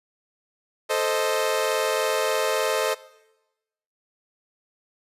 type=chord; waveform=sawtooth; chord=A diminished; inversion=none; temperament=equal; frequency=440 / 523.3 / 622.3 Hz; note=A4 / C5 / Eb5; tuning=0 / 0 / 0 cents; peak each=-22 dBFS; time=0.89-2.95 s; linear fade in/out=20 ms; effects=noise-tail reverb RT60 1.0 s tail -20 dB re dry + resampled to 32000 Hz